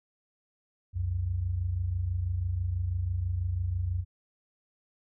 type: tone pair together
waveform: sine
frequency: 65 / 91.1 Hz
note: C2 / F#2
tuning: -11 / -26 cents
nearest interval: tritone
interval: 585 cents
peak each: -34 / -28 dBFS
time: 0.93-4.05 s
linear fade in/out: 50 ms
effects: none